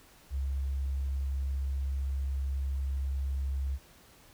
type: tone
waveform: sine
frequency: 67.9 Hz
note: C#2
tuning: 35 cents flat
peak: -29 dBFS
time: 0.3-3.79 s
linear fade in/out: 50 ms
effects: pink hiss -58 dBFS RMS until 4.33 s